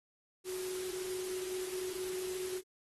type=tone in noise; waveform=sine; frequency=370 Hz; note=F#4; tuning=in tune; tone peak=-37 dBFS; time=0.44-2.62 s; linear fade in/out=50 ms; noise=white; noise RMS=-45 dBFS; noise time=0.44-2.62 s; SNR=+5 dB; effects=AAC 32 kbps